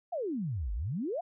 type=exponential two-way sweep; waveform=sine; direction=down then up; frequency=747 to 47.13 to 747 Hz; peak=-31 dBFS; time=0.12-1.21 s; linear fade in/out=10 ms; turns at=0.73 s; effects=none